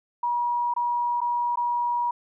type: tone with dropouts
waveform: sine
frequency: 960 Hz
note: B5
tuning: 49 cents flat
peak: -22 dBFS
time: 0.23-2.11 s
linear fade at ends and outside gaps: 5 ms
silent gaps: 0.739-0.763 / 1.206-1.214 / 1.558-1.572 s
effects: none